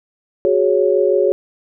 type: chord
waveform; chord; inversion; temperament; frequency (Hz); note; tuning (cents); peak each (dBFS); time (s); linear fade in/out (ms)
sine; F# suspended second; none; just; 370 / 416.2 / 555; F#4 / G#4 / C#5; 0 / +4 / +2; -16; 0.45-1.32; 0
effects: none

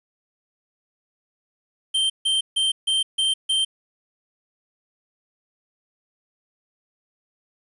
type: tone bursts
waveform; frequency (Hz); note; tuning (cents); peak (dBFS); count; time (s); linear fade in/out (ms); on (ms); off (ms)
square; 3136; G7; 0; -19; 6; 1.94-3.65; 10; 160; 150
effects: resampled to 24000 Hz + 9-bit

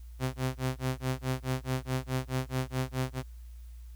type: tone with tremolo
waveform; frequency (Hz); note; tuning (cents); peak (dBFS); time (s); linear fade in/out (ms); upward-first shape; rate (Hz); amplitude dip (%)
sawtooth; 129.6; C3; -16; -23; 0.19-3.23; 50; sine; 4.7; 100
effects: added 59 Hz sine -43 dBFS peak until 3.95 s + white hiss -66 dBFS RMS until 3.95 s

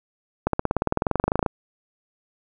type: accelerating click train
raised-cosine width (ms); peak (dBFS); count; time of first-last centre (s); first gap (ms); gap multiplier
1; -6; 22; 0.47-1.462; 63; 0.97
effects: none

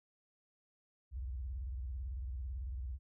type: tone with vibrato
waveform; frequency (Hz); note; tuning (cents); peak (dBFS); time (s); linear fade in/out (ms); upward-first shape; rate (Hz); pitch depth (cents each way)
sine; 63.4; B1; +46; -38; 1.11-2.99; 50; square; 18; 230
effects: none

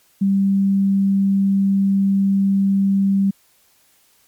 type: tone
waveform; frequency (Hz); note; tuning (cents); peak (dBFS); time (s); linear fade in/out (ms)
sine; 196; G3; 0; -13; 0.21-3.31; 10
effects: white hiss -57 dBFS RMS until 4.27 s + MP3 96 kbps

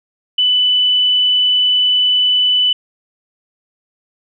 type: tone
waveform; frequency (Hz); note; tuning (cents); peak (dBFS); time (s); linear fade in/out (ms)
sine; 2990; F#7; +17; -10; 0.38-2.73; 5
effects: none

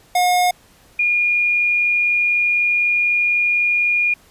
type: tone pair in turn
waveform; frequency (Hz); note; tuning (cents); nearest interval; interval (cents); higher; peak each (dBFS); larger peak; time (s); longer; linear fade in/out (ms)
square / sine; 720 / 2428; F#5 / D#7; -47 / -43; octave + major sixth; 2104; second; -14; neither; 0.15-0.51 / 0.99-4.14; second; 5
effects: pink hiss -51 dBFS RMS until 4.3 s + resampled to 32000 Hz

